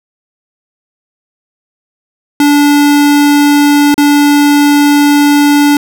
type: tone with dropouts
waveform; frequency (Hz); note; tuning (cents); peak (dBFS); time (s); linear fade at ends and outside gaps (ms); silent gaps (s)
square; 289.9; D4; -22; -5; 2.4-5.77; 2; 3.943-3.979
effects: none